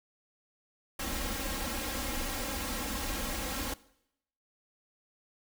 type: noise with comb filter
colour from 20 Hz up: pink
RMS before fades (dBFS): -35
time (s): 0.99-3.74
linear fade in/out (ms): 5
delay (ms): 3.7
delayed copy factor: +1
effects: noise-tail reverb RT60 0.8 s tail -20 dB re dry